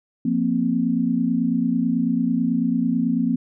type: chord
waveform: sine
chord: F suspended fourth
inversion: none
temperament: just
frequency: 174.61 / 232.8 / 261.9 Hz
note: F3 / Bb3 / C4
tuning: 0 / -2 / +2 cents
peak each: -25 / -21 / -22 dBFS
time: 0.25-3.36 s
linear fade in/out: 5 ms
effects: none